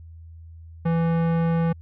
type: tone with tanh clipping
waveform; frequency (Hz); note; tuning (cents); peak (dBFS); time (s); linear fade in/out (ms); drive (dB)
sine; 166.1; E3; +13; -21; 0.85-1.73; 10; 18
effects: added 82 Hz sine -40 dBFS peak until 1.81 s